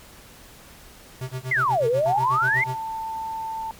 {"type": "tone with tremolo", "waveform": "square", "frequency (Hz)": 129.1, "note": "C3", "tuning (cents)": -23, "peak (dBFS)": -27, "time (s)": [1.21, 2.78], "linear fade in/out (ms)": 2, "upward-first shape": "sine", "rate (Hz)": 8.2, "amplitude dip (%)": 100}
{"type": "exponential two-way sweep", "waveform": "sine", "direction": "down then up", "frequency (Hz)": [2171, 444.6, 2171], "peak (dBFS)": -18, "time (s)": [1.51, 2.64], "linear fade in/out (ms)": 5, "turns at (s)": 1.87}
{"type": "tone", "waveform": "sine", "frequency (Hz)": 890, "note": "A5", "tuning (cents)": 20, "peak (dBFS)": -27, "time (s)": [2.06, 3.71], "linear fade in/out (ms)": 0}
{"effects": ["pink hiss -47 dBFS RMS until 3.79 s", "MP3 96 kbps"]}